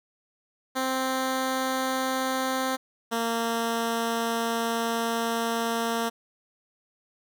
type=tone pair in turn; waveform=10% pulse; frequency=261.6 / 230.2 Hz; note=C4 / A#3; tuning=0 / -22 cents; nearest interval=major second; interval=222 cents; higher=first; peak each=-17 dBFS; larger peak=neither; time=0.75-2.77 / 3.11-6.1 s; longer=second; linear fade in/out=20 ms; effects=none